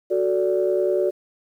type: chord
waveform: sine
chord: D major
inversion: first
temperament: equal with one note detuned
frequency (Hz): 370 / 440 / 579.6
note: F#4 / A4 / D5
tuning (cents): 0 / 0 / -23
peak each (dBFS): -20 / -25 / -22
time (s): 0.1-1.11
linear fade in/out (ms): 20
effects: tanh soft clip ceiling -9 dBFS + 9-bit